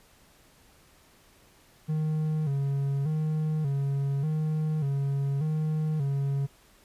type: tone with vibrato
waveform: triangle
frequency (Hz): 146.83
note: D3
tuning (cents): 0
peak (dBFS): -23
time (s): 1.88-6.47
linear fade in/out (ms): 20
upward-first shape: square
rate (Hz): 0.85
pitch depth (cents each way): 97
effects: pink hiss -59 dBFS RMS until 6.84 s + resampled to 32000 Hz